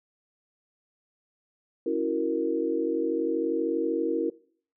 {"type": "chord", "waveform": "sine", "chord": "F# dominant seventh", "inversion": "second", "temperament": "equal", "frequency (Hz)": [277.2, 329.6, 370, 466.2], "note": ["C#4", "E4", "F#4", "A#4"], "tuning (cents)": [0, 0, 0, 0], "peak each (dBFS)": [-33, -28, -32, -28], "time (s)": [1.86, 4.3], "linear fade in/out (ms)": 5, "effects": ["noise-tail reverb RT60 0.5 s tail -21 dB re dry"]}